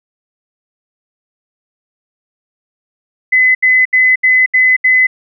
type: tone bursts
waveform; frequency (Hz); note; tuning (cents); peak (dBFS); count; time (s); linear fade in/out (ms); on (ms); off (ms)
sine; 2023; B6; +41; -6; 6; 3.32-5.07; 10; 230; 74
effects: none